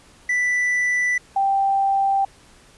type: tone pair in turn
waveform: triangle / sine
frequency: 1978 / 785 Hz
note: B6 / G5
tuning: +2 / +2 cents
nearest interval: octave + major third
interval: 1600 cents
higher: first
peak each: -16 dBFS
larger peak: neither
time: 0.29-1.18 / 1.36-2.25 s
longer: neither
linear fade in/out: 5 ms
effects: pink hiss -51 dBFS RMS until 2.77 s + resampled to 24000 Hz